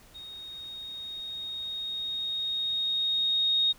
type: tone with level ramp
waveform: sine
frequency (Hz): 3729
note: A#7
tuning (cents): 0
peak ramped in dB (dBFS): -41 to -21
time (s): 0.14-3.73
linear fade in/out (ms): 20
effects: pink hiss -56 dBFS RMS until 3.78 s